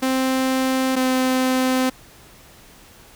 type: tone pair in turn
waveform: sawtooth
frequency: 261.6 / 258.1 Hz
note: C4 / C4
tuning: 0 / -23 cents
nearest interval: unison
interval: 23 cents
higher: first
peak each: -14 / -13 dBFS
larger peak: second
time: 0.02-0.96 / 0.96-1.9 s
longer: neither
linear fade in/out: 10 ms
effects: pink hiss -47 dBFS RMS until 3.15 s